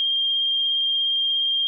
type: tone with vibrato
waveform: sine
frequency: 3204 Hz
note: G7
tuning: 37 cents sharp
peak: -19 dBFS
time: 0-1.67 s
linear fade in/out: 0 ms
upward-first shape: triangle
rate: 17 Hz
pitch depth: 18 cents each way
effects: none